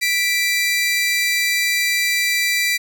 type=tone pair together; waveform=sawtooth; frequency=1975.5 / 2348 Hz; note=B6 / D7; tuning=0 / -1 cents; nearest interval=minor third; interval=299 cents; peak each=-16 dBFS; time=0.01-2.78 s; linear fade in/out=20 ms; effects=none